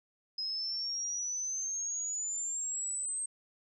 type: exponential sweep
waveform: sine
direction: up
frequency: 5070 to 8372 Hz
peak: -33 dBFS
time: 0.38-3.26 s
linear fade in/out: 5 ms
effects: none